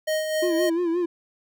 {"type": "tone with tremolo", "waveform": "square", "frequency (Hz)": 623, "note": "D#5", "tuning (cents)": 2, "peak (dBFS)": -22, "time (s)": [0.07, 0.7], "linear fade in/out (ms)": 10, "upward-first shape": "sine", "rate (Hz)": 3.9, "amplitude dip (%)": 45}
{"type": "tone with vibrato", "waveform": "triangle", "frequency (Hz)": 342.7, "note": "F4", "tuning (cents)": -33, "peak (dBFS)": -19, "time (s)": [0.42, 1.06], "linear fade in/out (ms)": 10, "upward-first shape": "sine", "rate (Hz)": 5.7, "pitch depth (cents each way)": 79}
{"effects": []}